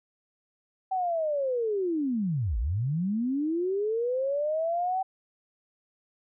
sine linear two-way sweep, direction down then up, 769 to 48.56 to 769 Hz, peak -25 dBFS, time 0.91-5.03 s, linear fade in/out 10 ms, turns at 2.58 s, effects none

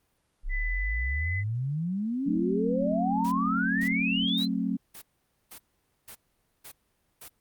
sine exponential sweep, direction up, 30.27 to 4186 Hz, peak -27 dBFS, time 0.43-4.48 s, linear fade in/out 50 ms
sine tone with pitch glide, 2000 to 2019 Hz, B6 to B6, +21 to +38 cents, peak -31 dBFS, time 0.49-1.44 s, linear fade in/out 50 ms, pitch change +17 cents, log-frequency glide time 1.2-1.27 s
sine chord, F# diminished, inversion none, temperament just, 185 / 222 / 266.4 Hz, F#3 / A3 / C4, 0 / +16 / +31 cents, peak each -30 dBFS, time 2.26-4.77 s, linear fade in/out 10 ms
white noise bursts, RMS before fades -44 dBFS, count 8, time 3.24-7.286 s, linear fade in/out 10 ms, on 77 ms, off 490 ms
effects pink hiss -72 dBFS RMS until 7.4 s + Opus 32 kbps

